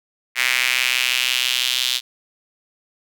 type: tone with high-pass filter sweep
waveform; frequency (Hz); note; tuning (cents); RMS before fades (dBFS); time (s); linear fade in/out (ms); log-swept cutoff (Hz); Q
square; 63; B1; +35; -20; 0.35-2.01; 50; 2100 to 3500; 3.1
effects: none